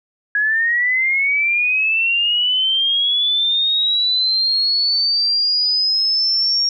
sine linear sweep, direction up, 1661.2 to 5580 Hz, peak -14 dBFS, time 0.35-6.69 s, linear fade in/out 2 ms, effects none

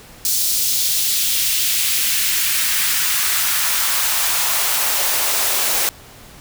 white noise with high-pass filter sweep, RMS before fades -18 dBFS, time 0.25-5.89 s, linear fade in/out 0 ms, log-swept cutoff 5000 to 430 Hz, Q 1.2, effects pink hiss -42 dBFS RMS until 6.4 s

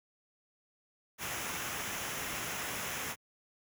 pink noise with comb filter, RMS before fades -38 dBFS, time 1.18-3.16 s, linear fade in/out 50 ms, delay 0.23 ms, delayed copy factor -0.55, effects high-pass 80 Hz 12 dB/octave

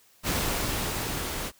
pink noise with level ramp, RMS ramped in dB -27 to -33 dBFS, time 0.23-1.52 s, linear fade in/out 50 ms, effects white hiss -60 dBFS RMS until 1.59 s

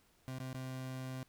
30% pulse tone with dropouts, 130 Hz, C3, 11 cents flat, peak -38 dBFS, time 0.28-1.23 s, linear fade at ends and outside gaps 0 ms, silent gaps 0.386-0.401 / 0.53-0.545 s, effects pink hiss -70 dBFS RMS until 1.28 s

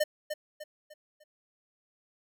square tone with echo, 605 Hz, D#5, 49 cents flat, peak -24 dBFS, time 0-0.04 s, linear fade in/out 10 ms, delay 300 ms, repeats 4, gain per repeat -8 dB, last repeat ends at 1.24 s, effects none

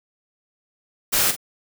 white noise with echo, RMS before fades -19 dBFS, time 1.12-1.32 s, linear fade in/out 20 ms, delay 45 ms, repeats 1, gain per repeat -10 dB, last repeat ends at 1.365 s, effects none

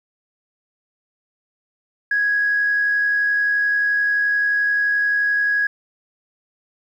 sine tone with amplitude modulation, 1661.2 Hz, G#6, in tune, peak -14 dBFS, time 2.11-5.67 s, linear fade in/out 5 ms, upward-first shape sine, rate 71.5 Hz, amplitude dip 25%, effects tanh soft clip ceiling -10 dBFS + 9-bit

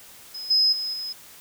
sine tone with level steps, 5080 Hz, D#8, 35 cents sharp, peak -32 / -16 / -26 / -29 dBFS, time 0.34-1.13 s, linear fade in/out 10 ms, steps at 0.5 / 0.72 / 0.93 s, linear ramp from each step 10 ms, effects white hiss -47 dBFS RMS until 1.4 s

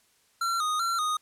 square tone with vibrato, 1300 Hz, E6, 24 cents flat, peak -26 dBFS, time 0.41-1.17 s, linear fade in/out 5 ms, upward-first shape square, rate 2.6 Hz, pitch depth 82 cents each way, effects white hiss -65 dBFS RMS until 1.21 s + low-pass 11000 Hz 12 dB/octave

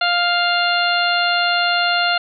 harmonic tone, 700 Hz, F5, 4 cents sharp, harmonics 1 / 2 / 3 / 4 / 5 / 6, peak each -20 / -19 / -27 / -22 / -27 / -23 dBFS, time 0.01-2.18 s, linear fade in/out 5 ms, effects none

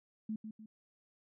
sine tone with echo, 217.5 Hz, A3, 20 cents flat, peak -35 dBFS, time 0.29-0.36 s, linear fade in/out 5 ms, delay 150 ms, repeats 2, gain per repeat -7 dB, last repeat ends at 0.66 s, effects none

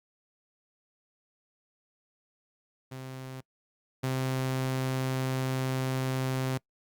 sawtooth tone pair in turn, 130.81 / 130.81 Hz, C3 / C3, 0 / 0 cents, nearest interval unison, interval 0 cents, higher neither, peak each -35 / -24 dBFS, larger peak second, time 2.91-3.41 / 4.03-6.58 s, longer second, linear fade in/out 10 ms, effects noise-tail reverb RT60 0.1 s tail -24 dB re dry + Opus 48 kbps

